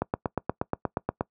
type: click train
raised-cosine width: 1 ms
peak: -11 dBFS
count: 11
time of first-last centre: 0.02-1.209 s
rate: 8.41 Hz
effects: noise-tail reverb RT60 0.1 s tail -23 dB re dry + high-pass 80 Hz 12 dB/octave